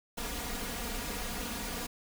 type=noise with comb filter; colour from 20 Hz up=pink; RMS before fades=-37 dBFS; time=0.17-1.87 s; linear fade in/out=10 ms; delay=4.2 ms; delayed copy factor=+0.85; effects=none